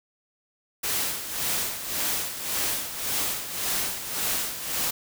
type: noise with tremolo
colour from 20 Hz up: white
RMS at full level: -26 dBFS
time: 0.83-4.91 s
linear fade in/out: 10 ms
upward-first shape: sine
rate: 1.8 Hz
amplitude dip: 65%
effects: none